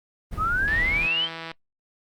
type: noise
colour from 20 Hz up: brown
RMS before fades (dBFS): -31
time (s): 0.31-1.08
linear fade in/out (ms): 20
type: exponential sweep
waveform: sine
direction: up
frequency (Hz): 1216 to 3236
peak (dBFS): -21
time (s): 0.37-1.29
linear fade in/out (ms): 50
type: click train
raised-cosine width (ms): 0.3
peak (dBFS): -19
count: 138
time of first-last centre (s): 0.68-1.515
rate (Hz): 164
effects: noise-tail reverb RT60 0.1 s tail -22 dB re dry + Opus 32 kbps